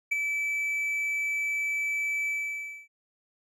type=tone with ADSR envelope; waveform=triangle; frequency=2309 Hz; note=D7; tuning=30 cents flat; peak=-20 dBFS; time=0.11-2.88 s; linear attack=12 ms; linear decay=17 ms; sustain=-5 dB; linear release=600 ms; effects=none